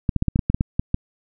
clicks, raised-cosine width 5 ms, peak -6 dBFS, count 11, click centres 0.092 / 0.163 / 0.224 / 0.283 / 0.359 / 0.392 / 0.5 / 0.545 / 0.609 / 0.795 / 0.944 s, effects none

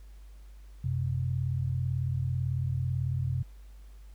sine tone pair together, 91.8 / 129.91 Hz, F#2 / C3, -13 / -12 cents, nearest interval tritone, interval 601 cents, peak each -31 / -29 dBFS, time 0.84-3.43 s, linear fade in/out 5 ms, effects added 50 Hz sine -46 dBFS peak until 4.14 s + pink hiss -65 dBFS RMS until 4.14 s

